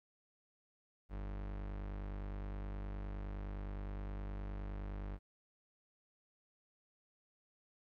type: tone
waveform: 40% pulse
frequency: 49.67 Hz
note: G1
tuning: 24 cents sharp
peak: -40 dBFS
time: 1.09-5.19 s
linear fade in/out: 50 ms
effects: low-pass 2000 Hz 12 dB/octave + 13-bit